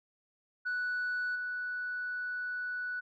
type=tone with level steps; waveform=sine; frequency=1480 Hz; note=F#6; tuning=in tune; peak=-29 / -33 dBFS; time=0.65-3.01 s; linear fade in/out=20 ms; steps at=1.35 s; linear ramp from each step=10 ms; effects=tanh soft clip ceiling -29 dBFS